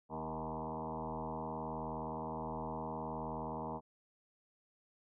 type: tone with frequency modulation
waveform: sine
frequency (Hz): 554.4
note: C#5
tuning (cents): 0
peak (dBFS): -38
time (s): 0.09-3.81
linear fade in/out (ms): 50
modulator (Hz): 79.3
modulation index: 5.7
effects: none